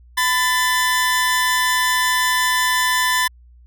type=tone pair together; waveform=sawtooth; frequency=1006.5 / 1760 Hz; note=B5 / A6; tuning=+33 / 0 cents; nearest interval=minor seventh; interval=967 cents; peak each=-15 dBFS; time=0.17-3.28 s; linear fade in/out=10 ms; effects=added 60 Hz sine -44 dBFS peak until 3.66 s